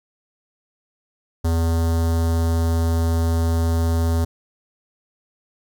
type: tone with notch filter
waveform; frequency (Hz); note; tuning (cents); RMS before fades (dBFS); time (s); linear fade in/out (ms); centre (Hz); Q
square; 82.7; E2; +6; -19; 1.44-4.25; 10; 2400; 0.7
effects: 10-bit